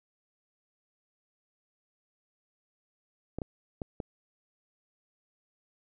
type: clicks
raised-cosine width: 2 ms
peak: -21 dBFS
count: 4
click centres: 3.386 / 3.418 / 3.818 / 4.002 s
effects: none

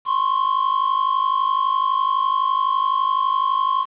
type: tone pair together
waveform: triangle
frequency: 1041.1 / 1093 Hz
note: C6 / C#6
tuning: -9 / -25 cents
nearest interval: minor second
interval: 84 cents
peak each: -18 dBFS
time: 0.05-3.86 s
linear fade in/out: 50 ms
effects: resampled to 8000 Hz + 8-bit

